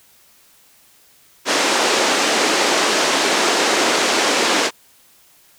pink band-pass noise, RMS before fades -17 dBFS, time 1.45-4.71 s, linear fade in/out 50 ms, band 290 to 7500 Hz, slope 24 dB/octave, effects white hiss -52 dBFS RMS until 5.58 s

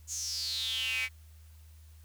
square tone with high-pass filter sweep, 120 Hz, B2, 49 cents flat, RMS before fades -34 dBFS, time 0.07-1.09 s, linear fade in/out 50 ms, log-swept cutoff 6900 to 2200 Hz, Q 8.7, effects added 78 Hz sine -51 dBFS peak until 2.04 s + white hiss -65 dBFS RMS until 2.04 s

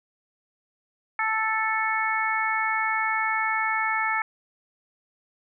harmonic tone, 440 Hz, A4, in tune, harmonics 2 / 3 / 4 / 5, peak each -28 / -28 / -28 / -28 dBFS, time 1.19-4.22 s, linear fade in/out 2 ms, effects none

